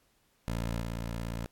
15% pulse tone with level steps, 57.2 Hz, A#1, 32 cents flat, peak -25 / -28 dBFS, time 0.48-1.46 s, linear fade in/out 0 ms, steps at 0.8 s, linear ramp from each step 20 ms, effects pink hiss -70 dBFS RMS until 1.51 s + AAC 64 kbps

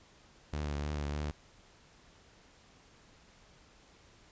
sawtooth tone with vibrato, 73.42 Hz, D2, in tune, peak -30 dBFS, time 0.53-1.31 s, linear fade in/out 0 ms, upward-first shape triangle, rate 3.3 Hz, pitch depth 39 cents each way, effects pink hiss -61 dBFS RMS until 4.31 s + resampled to 16000 Hz

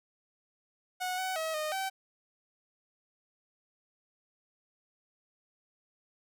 sawtooth tone with pitch steps, 734 / 750 / 640 / 615 / 769 Hz, F#5 / F#5 / D#5 / D#5 / G5, -14 / +23 / +49 / -20 / -33 cents, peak -28 dBFS, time 1-1.9 s, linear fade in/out 20 ms, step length 180 ms, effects none

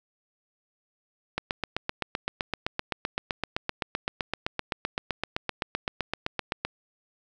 click train, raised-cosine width 0.3 ms, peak -11 dBFS, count 42, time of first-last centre 1.38-6.65 s, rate 7.78 Hz, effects none

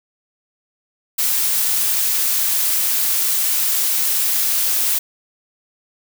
blue noise, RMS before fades -18 dBFS, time 1.18-4.99 s, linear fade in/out 10 ms, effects none

